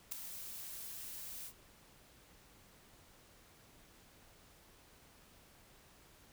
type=noise with ADSR envelope; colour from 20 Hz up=blue; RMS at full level=-36 dBFS; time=0.11-1.53 s; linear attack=13 ms; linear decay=4 ms; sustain=-11 dB; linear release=70 ms; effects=pink hiss -63 dBFS RMS until 6.32 s